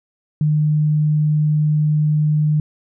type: tone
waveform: sine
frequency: 151.7 Hz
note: D#3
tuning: 44 cents flat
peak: -13 dBFS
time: 0.41-2.6 s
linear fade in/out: 2 ms
effects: none